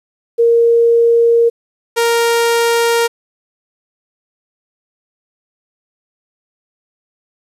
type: tone pair in turn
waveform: sine / sawtooth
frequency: 466.2 / 466.2 Hz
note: A#4 / A#4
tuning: 0 / 0 cents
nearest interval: unison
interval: 0 cents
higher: neither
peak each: -7 dBFS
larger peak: neither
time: 0.38-1.5 / 1.96-3.08 s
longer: neither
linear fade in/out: 20 ms
effects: resampled to 32000 Hz + 8-bit